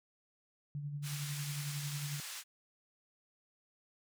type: tone with tremolo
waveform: sine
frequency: 145 Hz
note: D3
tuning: 22 cents flat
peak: -36 dBFS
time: 0.75-2.2 s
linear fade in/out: 0 ms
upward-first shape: sine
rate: 11 Hz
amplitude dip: 45%
type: band-pass noise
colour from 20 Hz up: white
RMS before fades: -45 dBFS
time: 1.02-2.44 s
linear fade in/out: 50 ms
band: 1200 to 9600 Hz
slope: 12 dB/octave
effects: none